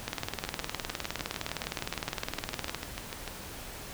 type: two click trains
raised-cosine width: 0.2 ms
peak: -18 / -14 dBFS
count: 20 / 53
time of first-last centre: 0.45-3.277 / 0.08-2.747 s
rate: 6.72 / 19.5 Hz
effects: pink hiss -43 dBFS RMS until 3.93 s